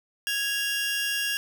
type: tone pair together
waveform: sawtooth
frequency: 1657.3 / 2789 Hz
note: G#6 / F7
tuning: -4 / -3 cents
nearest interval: major sixth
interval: 901 cents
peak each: -25 dBFS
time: 0.27-1.37 s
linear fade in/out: 0 ms
effects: 9-bit